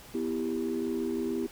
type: chord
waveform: sine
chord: E minor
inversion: second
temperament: just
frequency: 247.2 / 329.6 / 395.6 Hz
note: B3 / E4 / G4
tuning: +2 / 0 / +16 cents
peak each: -32 dBFS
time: 0.14-1.47 s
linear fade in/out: 10 ms
effects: tanh soft clip ceiling -22 dBFS + pink hiss -50 dBFS RMS until 1.51 s